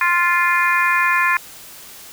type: harmonic tone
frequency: 349.2 Hz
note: F4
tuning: in tune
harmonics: 3 / 4 / 5 / 6 / 7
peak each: -18 / -23 / -18 / -23 / -22 dBFS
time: 0.01-1.37 s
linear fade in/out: 2 ms
effects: white hiss -39 dBFS RMS until 2.12 s